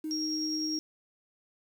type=tone; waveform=sine; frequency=311.1 Hz; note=D#4; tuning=in tune; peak=-32 dBFS; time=0.04-0.79 s; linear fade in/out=5 ms
type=tone with tremolo; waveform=sine; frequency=5588 Hz; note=F8; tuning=in tune; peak=-31 dBFS; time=0.11-0.79 s; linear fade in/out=0 ms; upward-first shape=sine; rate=9.9 Hz; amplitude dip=25%
effects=9-bit